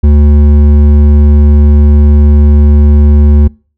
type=tone with hard clipping; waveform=sine; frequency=73.42 Hz; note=D2; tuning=in tune; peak=-3 dBFS; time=0.03-3.48 s; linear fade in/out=10 ms; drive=9 dB; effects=noise-tail reverb RT60 0.4 s tail -26 dB re dry